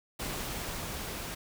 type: noise with level ramp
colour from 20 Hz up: pink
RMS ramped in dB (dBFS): -36 to -39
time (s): 0.19-1.35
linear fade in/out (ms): 10
effects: none